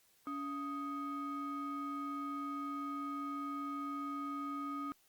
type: ring-modulated tone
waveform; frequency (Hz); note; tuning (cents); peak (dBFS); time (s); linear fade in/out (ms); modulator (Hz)
triangle; 482.4; B4; -41; -33; 0.27-4.92; 0; 766
effects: white hiss -70 dBFS RMS until 5.08 s + Opus 48 kbps